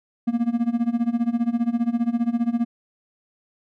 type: tone with tremolo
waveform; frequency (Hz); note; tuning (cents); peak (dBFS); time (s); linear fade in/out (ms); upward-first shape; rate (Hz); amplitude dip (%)
triangle; 235.2; A#3; +16; -14; 0.27-2.65; 10; sine; 15; 90
effects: none